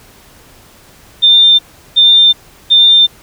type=tone bursts; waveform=sine; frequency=3598 Hz; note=A7; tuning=38 cents sharp; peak=-3 dBFS; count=3; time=1.22-3.07 s; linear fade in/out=20 ms; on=370 ms; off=370 ms; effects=pink hiss -42 dBFS RMS until 3.22 s